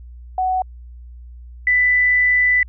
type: tone pair in turn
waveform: sine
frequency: 745 / 1988.9 Hz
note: F#5 / B6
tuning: +12 / +12 cents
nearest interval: octave + perfect fourth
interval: 1700 cents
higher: second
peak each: -16 / -12 dBFS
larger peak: second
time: 0.38-0.62 / 1.67-2.63 s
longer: second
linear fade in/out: 2 ms
effects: added 60 Hz sine -35 dBFS peak until 2.68 s